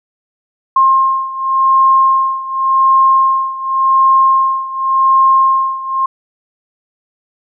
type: beating tone pair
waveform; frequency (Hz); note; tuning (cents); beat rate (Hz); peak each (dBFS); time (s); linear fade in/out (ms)
sine; 1064 / 1064.89; C6 / C6; +29 / +30; 0.89; -10 / -13; 0.76-6.06; 5
effects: none